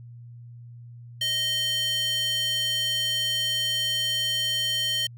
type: tone with high-pass filter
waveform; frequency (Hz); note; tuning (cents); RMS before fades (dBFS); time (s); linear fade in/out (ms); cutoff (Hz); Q
square; 622.3; D#5; 0; -26; 1.21-5.07; 5; 2900; 4.2
effects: added 119 Hz sine -41 dBFS peak until 5.17 s